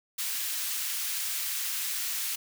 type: high-pass noise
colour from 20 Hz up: white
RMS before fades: -32 dBFS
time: 0.18-2.36 s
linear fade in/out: 10 ms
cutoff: 1700 Hz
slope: 12 dB/octave
effects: none